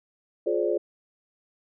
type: chord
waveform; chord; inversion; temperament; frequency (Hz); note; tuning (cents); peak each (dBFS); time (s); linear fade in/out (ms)
sine; D half-diminished seventh; first; just; 352.4 / 422.9 / 528.6 / 587.3; F4 / Ab4 / C5 / D5; +16 / +31 / +18 / 0; -27 / -27 / -29 / -29; 0.46-0.78; 10
effects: none